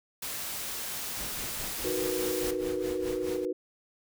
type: noise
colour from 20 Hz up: white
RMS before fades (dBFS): -36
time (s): 0.22-2.51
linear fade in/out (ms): 5
type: noise with tremolo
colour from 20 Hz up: pink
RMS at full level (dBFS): -40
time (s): 1.17-3.45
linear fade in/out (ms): 0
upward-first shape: sine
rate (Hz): 4.8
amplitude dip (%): 75
type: chord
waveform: sine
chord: B major seventh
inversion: first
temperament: equal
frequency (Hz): 311.1 / 370 / 466.2 / 493.9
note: D#4 / F#4 / A#4 / B4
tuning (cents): 0 / 0 / 0 / 0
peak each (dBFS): -36 / -32 / -37 / -34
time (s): 1.84-3.53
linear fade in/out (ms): 10
effects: none